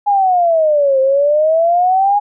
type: exponential two-way sweep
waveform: sine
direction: down then up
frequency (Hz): 830.6 to 525 to 830.6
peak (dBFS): -9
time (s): 0.06-2.2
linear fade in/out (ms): 20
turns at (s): 1
effects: none